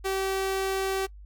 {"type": "tone", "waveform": "sawtooth", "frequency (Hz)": 385, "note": "G4", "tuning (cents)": -31, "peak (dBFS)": -22, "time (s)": [0.04, 1.07], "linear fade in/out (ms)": 20, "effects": ["noise-tail reverb RT60 0.1 s tail -23 dB re dry", "added 50 Hz sine -43 dBFS peak until 1.25 s"]}